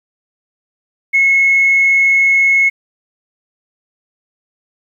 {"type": "tone with frequency modulation", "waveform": "sine", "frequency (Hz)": 2181, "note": "C#7", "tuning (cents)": -29, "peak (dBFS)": -7, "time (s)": [1.13, 2.7], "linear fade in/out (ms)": 20, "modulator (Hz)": 34.1, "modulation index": 0.35, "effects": ["tanh soft clip ceiling -3 dBFS", "8-bit"]}